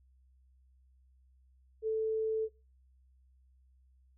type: tone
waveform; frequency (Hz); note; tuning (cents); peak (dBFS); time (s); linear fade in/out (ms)
sine; 440; A4; 0; -29; 1.82-2.49; 50
effects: noise-tail reverb RT60 0.3 s tail -21 dB re dry + added 64 Hz sine -62 dBFS peak until 4.17 s